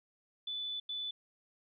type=tone bursts at uneven times; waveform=sine; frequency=3486 Hz; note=A7; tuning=17 cents flat; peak=-36 dBFS; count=2; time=0.47-0.8 / 0.89-1.11 s; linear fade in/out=5 ms; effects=none